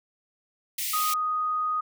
white high-pass noise, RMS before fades -30 dBFS, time 0.78-1.14 s, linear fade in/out 5 ms, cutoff 1900 Hz, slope 96 dB/octave
sine tone, 1244.5 Hz, D#6, in tune, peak -24 dBFS, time 0.93-1.81 s, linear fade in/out 10 ms
effects none

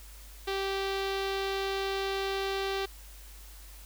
sawtooth tone with low-pass filter, 390 Hz, G4, 9 cents flat, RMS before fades -32 dBFS, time 0.47-2.86 s, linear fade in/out 10 ms, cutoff 4000 Hz, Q 2.2, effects added 50 Hz sine -47 dBFS peak until 3.85 s + white hiss -53 dBFS RMS until 3.85 s

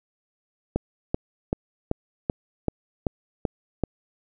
click train, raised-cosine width 2 ms, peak -9 dBFS, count 9, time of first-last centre 0.76-3.837 s, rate 2.6 Hz, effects none

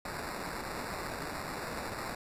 violet noise with sample-and-hold, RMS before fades -39 dBFS, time 0.05-2.15 s, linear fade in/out 5 ms, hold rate 3150 Hz, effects resampled to 32000 Hz

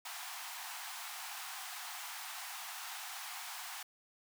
pink high-pass noise, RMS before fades -45 dBFS, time 0.05-3.83 s, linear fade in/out 5 ms, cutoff 710 Hz, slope 96 dB/octave, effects none

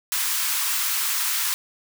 white high-pass noise, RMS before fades -24 dBFS, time 0.12-1.54 s, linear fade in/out 0 ms, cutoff 930 Hz, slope 48 dB/octave, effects none

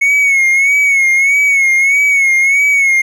triangle tone with vibrato, 2200 Hz, C#7, 14 cents flat, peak -6 dBFS, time 0.01-3.02 s, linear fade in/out 10 ms, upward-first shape sine, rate 1.6 Hz, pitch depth 63 cents each way, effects none

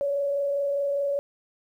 sine tone with frequency modulation, 564 Hz, C#5, 30 cents sharp, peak -23 dBFS, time 0.01-1.19 s, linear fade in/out 0 ms, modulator 24.9 Hz, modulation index 0.33, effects 10-bit

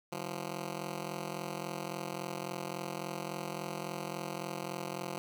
10% pulse ring-modulated tone, 174 Hz, F3, 6 cents flat, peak -26 dBFS, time 0.12-5.18 s, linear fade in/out 0 ms, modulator 21.8 Hz, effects 10-bit

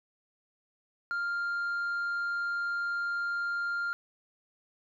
sine tone with tanh clipping, 1398 Hz, F6, 1 cent sharp, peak -30 dBFS, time 1.11-3.93 s, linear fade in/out 0 ms, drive 2 dB, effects none

